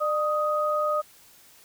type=tone pair together; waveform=sine; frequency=601 / 1249.4 Hz; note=D5 / D#6; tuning=+40 / +7 cents; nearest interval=octave + minor second; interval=1267 cents; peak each=-25 dBFS; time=0-1.02 s; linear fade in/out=20 ms; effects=white hiss -54 dBFS RMS until 1.64 s